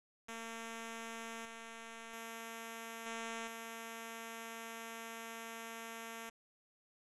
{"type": "tone with level steps", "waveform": "5% pulse", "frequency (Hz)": 227.8, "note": "A#3", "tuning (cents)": -40, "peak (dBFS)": [-33, -37, -34, -30, -34], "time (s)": [0.28, 6.3], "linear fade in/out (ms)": 10, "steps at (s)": [1.45, 2.13, 3.06, 3.47], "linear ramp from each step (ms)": 5, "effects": ["resampled to 24000 Hz", "10-bit"]}